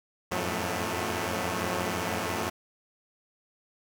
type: tone cluster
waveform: 5% pulse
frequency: 84.8 / 90.8 / 108.4 / 180.9 / 220.6 Hz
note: E2 / F#2 / A2 / F#3 / A3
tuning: +50 / -32 / -25 / -39 / +5 cents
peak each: -24 dBFS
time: 0.31-2.5 s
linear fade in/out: 10 ms
effects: none